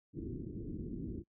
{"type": "low-pass noise", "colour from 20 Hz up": "white", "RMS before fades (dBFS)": -42, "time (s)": [0.13, 1.24], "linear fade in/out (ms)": 50, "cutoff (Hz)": 360, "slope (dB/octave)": 48, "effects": ["noise-tail reverb RT60 0.1 s tail -23 dB re dry"]}